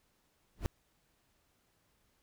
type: noise with exponential growth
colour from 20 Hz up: brown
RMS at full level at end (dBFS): -29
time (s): 0.56-0.66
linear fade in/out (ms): 0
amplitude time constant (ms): 21
effects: pink hiss -74 dBFS RMS until 2.22 s